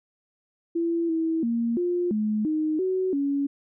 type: tone with pitch steps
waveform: sine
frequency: 336.2 / 324.7 / 232.9 / 352.9 / 213.5 / 310 / 373.9 / 281 Hz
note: E4 / E4 / A#3 / F4 / G#3 / D#4 / F#4 / C#4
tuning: +34 / -26 / -1 / +18 / +48 / -6 / +18 / +24 cents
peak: -22 dBFS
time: 0.75-3.47 s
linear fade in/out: 10 ms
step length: 340 ms
effects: none